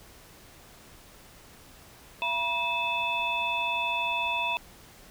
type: tone cluster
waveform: sine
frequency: 679 / 964 / 2601 / 3501 Hz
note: F5 / B5 / E7 / A7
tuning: -49 / -42 / -24 / -9 cents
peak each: -37 / -30 / -29 / -35 dBFS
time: 2.22-4.57 s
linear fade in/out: 0 ms
effects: pink hiss -52 dBFS RMS until 5.1 s